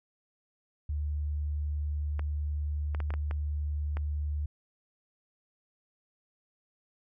sine tone, 74.1 Hz, D2, 16 cents sharp, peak -29 dBFS, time 0.89-4.46 s, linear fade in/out 5 ms
clicks, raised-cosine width 0.5 ms, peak -24 dBFS, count 7, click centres 2.194 / 2.948 / 3.003 / 3.105 / 3.139 / 3.311 / 3.97 s
effects none

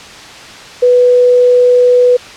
sine tone, 493.9 Hz, B4, in tune, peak -4 dBFS, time 0.82-2.17 s, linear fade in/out 10 ms, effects white hiss -31 dBFS RMS until 2.36 s + low-pass 5000 Hz 12 dB/octave

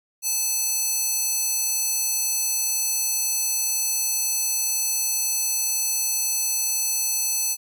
square tone with high-pass filter, 869 Hz, A5, 22 cents flat, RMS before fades -24 dBFS, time 0.22-7.57 s, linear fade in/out 50 ms, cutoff 6800 Hz, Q 1.5, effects none

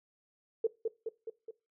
sine tone with echo, 450 Hz, A4, 39 cents sharp, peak -24 dBFS, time 0.64-0.67 s, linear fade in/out 5 ms, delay 210 ms, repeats 4, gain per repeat -4 dB, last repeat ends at 1.51 s, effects noise-tail reverb RT60 0.3 s tail -21 dB re dry

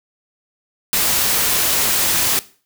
white noise, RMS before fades -17 dBFS, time 0.93-2.39 s, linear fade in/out 0 ms, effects noise-tail reverb RT60 0.4 s tail -18 dB re dry

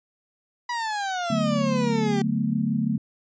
30% pulse exponential sweep, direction down, 981 to 385.9 Hz, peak -23 dBFS, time 0.69-2.22 s, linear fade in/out 5 ms
sine chord, B minor seventh, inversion first, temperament equal with one note detuned, 146.83 / 185 / 220 / 246.1 Hz, D3 / F#3 / A3 / B3, 0 / 0 / 0 / -6 cents, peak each -28 / -29 / -24 / -29 dBFS, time 1.3-2.98 s, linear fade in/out 5 ms
effects resampled to 16000 Hz

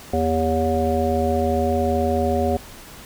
harmonic tone with a mistuned harmonic, 80.2 Hz, E2, 47 cents flat, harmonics 1 / 3 / 5 / 7 / 9, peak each -24 / -24 / -24 / -24 / -24 dBFS, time 0.13-2.57 s, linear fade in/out 5 ms, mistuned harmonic 1, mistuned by +20 cents, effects pink hiss -41 dBFS RMS until 3.05 s

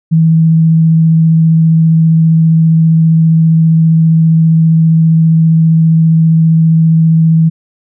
sine tone with vibrato, 161.9 Hz, E3, 31 cents flat, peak -4 dBFS, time 0.11-7.5 s, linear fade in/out 20 ms, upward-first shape sine, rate 15 Hz, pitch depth 10 cents each way, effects none

